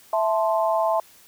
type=chord; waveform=sine; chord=A minor; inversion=second; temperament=equal with one note detuned; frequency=659.3 / 875.4 / 1046.5 Hz; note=E5 / A5 / C6; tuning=0 / -9 / 0 cents; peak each=-21 / -24 / -26 dBFS; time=0.13-1 s; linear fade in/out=2 ms; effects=white hiss -52 dBFS RMS until 1.27 s